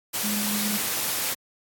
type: tone in noise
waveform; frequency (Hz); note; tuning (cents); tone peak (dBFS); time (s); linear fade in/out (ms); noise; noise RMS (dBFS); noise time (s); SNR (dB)
sine; 208.5; G#3; +7; -27; 0.23-0.78; 20; white; -27; 0.13-1.35; -3
effects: high-pass 100 Hz 12 dB/octave + AAC 64 kbps